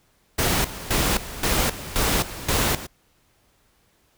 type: noise with tremolo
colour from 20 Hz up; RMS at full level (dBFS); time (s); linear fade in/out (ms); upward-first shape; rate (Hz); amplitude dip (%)
pink; -21; 0.38-2.87; 10; square; 1.9; 80
effects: pink hiss -63 dBFS RMS until 4.17 s